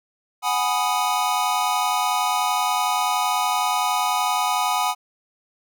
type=chord; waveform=square; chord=G# minor seventh; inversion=third; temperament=equal; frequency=740 / 830.6 / 987.8 / 1244.5 Hz; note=F#5 / G#5 / B5 / D#6; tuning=0 / 0 / 0 / 0 cents; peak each=-26 dBFS; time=0.42-4.95 s; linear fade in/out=50 ms; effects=none